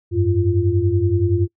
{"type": "tone cluster", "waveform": "sine", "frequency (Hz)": [91.4, 102, 345.9], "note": ["F#2", "G#2", "F4"], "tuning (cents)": [-21, -31, -17], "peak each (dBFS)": -19, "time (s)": [0.11, 1.48], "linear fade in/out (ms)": 50, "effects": ["noise-tail reverb RT60 0.1 s tail -23 dB re dry"]}